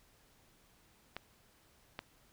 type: clicks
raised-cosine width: 0.3 ms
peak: -24 dBFS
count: 2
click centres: 1.166 / 1.991 s
effects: pink hiss -67 dBFS RMS until 2.32 s